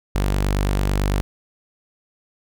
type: tone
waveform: sawtooth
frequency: 49 Hz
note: G1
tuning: in tune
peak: -14 dBFS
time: 0.15-1.21 s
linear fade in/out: 0 ms
effects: none